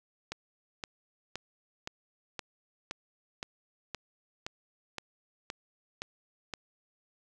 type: click train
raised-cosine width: 0.2 ms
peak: -19 dBFS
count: 13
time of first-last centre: 0.32-6.538 s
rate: 1.93 Hz
effects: none